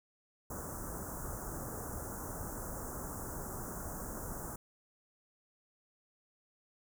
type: band-stop noise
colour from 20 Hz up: pink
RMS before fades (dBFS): -42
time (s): 0.5-4.56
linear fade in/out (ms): 5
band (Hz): 1500 to 6400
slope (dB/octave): 48
effects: none